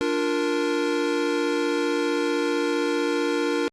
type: chord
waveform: square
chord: Bb major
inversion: first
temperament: equal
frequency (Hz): 293.7 / 349.2 / 466.2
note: D4 / F4 / Bb4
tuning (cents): 0 / 0 / 0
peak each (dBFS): -27 / -28 / -26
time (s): 0.01-3.68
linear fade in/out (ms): 0
effects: low-pass 6000 Hz 12 dB/octave + Opus 48 kbps